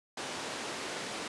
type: band-pass noise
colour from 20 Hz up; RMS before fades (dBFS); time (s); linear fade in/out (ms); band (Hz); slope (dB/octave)
pink; -39; 0.17-1.28; 5; 280 to 7300; 12
effects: resampled to 24000 Hz